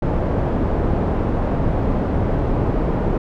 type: low-pass noise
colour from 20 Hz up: pink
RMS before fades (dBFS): -19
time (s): 0.02-3.18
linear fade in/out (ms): 5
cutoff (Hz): 670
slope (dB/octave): 12
effects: none